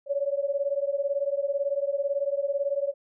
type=beating tone pair; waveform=sine; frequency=554.4 / 572.4 Hz; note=C#5 / D5; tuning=0 / -45 cents; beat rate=18 Hz; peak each=-27 / -28 dBFS; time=0.06-2.94 s; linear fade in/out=50 ms; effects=none